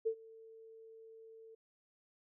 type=tone with ADSR envelope; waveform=sine; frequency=447.5 Hz; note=A4; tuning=29 cents sharp; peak=-29 dBFS; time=0.05-1.55 s; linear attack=19 ms; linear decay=77 ms; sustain=-24 dB; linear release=7 ms; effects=none